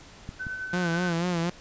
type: clicks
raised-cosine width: 5 ms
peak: -23 dBFS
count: 2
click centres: 0.291 / 0.468 s
type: tone with tremolo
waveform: sine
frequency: 1517 Hz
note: F#6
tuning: 43 cents sharp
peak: -30 dBFS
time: 0.39-1.14 s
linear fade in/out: 20 ms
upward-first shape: sine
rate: 9.3 Hz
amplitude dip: 40%
type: tone with vibrato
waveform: sawtooth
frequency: 173.2 Hz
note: F3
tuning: 14 cents flat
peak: -21 dBFS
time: 0.73-1.5 s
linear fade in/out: 5 ms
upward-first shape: sine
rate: 4.1 Hz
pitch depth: 77 cents each way
effects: pink hiss -49 dBFS RMS until 1.6 s + resampled to 16000 Hz